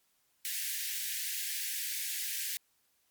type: high-pass noise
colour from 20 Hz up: white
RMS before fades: -36 dBFS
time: 0.45-2.57 s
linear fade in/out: 0 ms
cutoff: 1600 Hz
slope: 96 dB/octave
effects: white hiss -73 dBFS RMS until 3.1 s + MP3 96 kbps